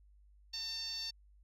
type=tone with band-pass filter; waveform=10% pulse; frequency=903 Hz; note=A5; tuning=45 cents sharp; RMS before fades=-41 dBFS; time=0.53-1.11 s; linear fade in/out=10 ms; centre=4700 Hz; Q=5.2; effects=added 50 Hz sine -60 dBFS peak until 1.43 s